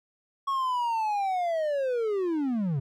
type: linear sweep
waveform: triangle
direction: down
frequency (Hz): 1108.7 to 127.5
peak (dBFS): -23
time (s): 0.47-2.8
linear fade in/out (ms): 10
effects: none